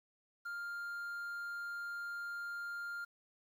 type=tone with quantisation; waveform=triangle; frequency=1400 Hz; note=F6; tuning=4 cents sharp; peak=-38 dBFS; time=0.45-3.05 s; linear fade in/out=10 ms; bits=11; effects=none